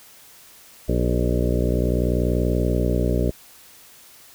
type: harmonic tone with a mistuned harmonic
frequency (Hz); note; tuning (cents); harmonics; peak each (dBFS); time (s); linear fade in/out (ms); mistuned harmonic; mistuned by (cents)
60.5; B1; -35; 1 / 2 / 3 / 4 / 5 / 6 / 7 / 8 / 9 / 10; -22 / -25 / -27 / -28 / -29 / -30 / -30 / -31 / -32 / -32; 0.88-3.31; 10; 6; +45
effects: white hiss -48 dBFS RMS until 4.34 s